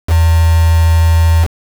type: tone with quantisation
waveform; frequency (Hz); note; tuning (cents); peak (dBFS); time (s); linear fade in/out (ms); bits
sine; 82.41; E2; 0; -6; 0.07-1.48; 50; 3
effects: none